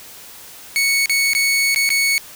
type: tone with dropouts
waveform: sawtooth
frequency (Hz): 2217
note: C#7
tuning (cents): 0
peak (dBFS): -11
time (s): 0.76-2.18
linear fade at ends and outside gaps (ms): 0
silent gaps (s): 1.058-1.096 / 1.334-1.35 / 1.746-1.76 / 1.891-1.903
effects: white hiss -39 dBFS RMS until 2.35 s